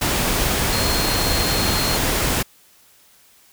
sine tone in noise, 4240 Hz, C8, 22 cents sharp, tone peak -25 dBFS, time 0.72-1.97 s, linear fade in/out 10 ms, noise pink, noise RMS -20 dBFS, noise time 0.01-2.43 s, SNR -8 dB, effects white hiss -53 dBFS RMS until 3.52 s

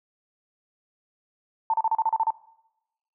sine tone bursts, 894 Hz, A5, 27 cents sharp, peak -19 dBFS, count 9, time 1.7-2.305 s, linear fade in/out 2 ms, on 37 ms, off 34 ms, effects noise-tail reverb RT60 0.9 s tail -20 dB re dry

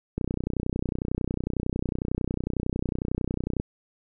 click train, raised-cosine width 3 ms, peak -14 dBFS, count 107, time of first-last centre 0.18-3.599 s, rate 31 Hz, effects none

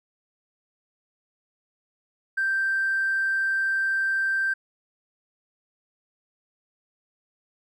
triangle tone with tanh clipping, 1568 Hz, G6, in tune, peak -21 dBFS, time 2.37-4.54 s, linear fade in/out 10 ms, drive 1 dB, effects none

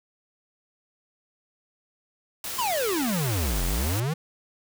white noise, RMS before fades -33 dBFS, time 2.44-4 s, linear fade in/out 2 ms
square exponential two-way sweep, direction down then up, 1074 to 41.09 to 170 Hz, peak -25 dBFS, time 2.58-4.14 s, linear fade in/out 10 ms, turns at 3.64 s
effects none

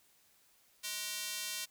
square tone with high-pass filter, 210 Hz, G#3, 19 cents sharp, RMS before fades -40 dBFS, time 0.83-1.66 s, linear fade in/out 20 ms, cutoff 3400 Hz, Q 0.75, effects white hiss -68 dBFS RMS until 1.7 s

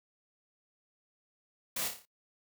white noise with echo, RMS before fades -35 dBFS, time 1.76-1.88 s, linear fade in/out 5 ms, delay 29 ms, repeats 6, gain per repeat -5 dB, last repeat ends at 2.054 s, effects noise-tail reverb RT60 0.1 s tail -21 dB re dry

